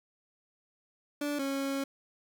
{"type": "tone pair in turn", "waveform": "30% pulse", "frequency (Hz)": [290.9, 274.3], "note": ["D4", "C#4"], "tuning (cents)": [-16, -18], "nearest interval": "minor second", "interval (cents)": 102, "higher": "first", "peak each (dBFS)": -28, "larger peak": "neither", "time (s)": [[1.21, 1.39], [1.39, 1.84]], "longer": "second", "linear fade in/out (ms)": 5, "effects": []}